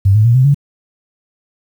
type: tone with pitch steps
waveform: sine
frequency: 98 / 107.49 / 117.9 / 129.31 / 141.83 Hz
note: G2 / A2 / A#2 / C3 / C#3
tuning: 0 / -40 / +20 / -20 / +40 cents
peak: -6 dBFS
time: 0.05-0.545 s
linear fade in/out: 10 ms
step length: 99 ms
effects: 7-bit